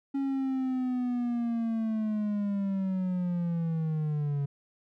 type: linear sweep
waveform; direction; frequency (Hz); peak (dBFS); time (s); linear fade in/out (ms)
triangle; down; 276.2 to 140; -25; 0.14-4.46; 10
effects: none